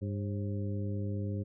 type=harmonic tone with a mistuned harmonic; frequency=100.6 Hz; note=G2; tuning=45 cents sharp; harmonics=1 / 2 / 3 / 4 / 5; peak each=-33 / -39 / -43 / -45 / -47 dBFS; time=0.01-1.44 s; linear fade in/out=20 ms; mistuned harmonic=5; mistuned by=+98 cents; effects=none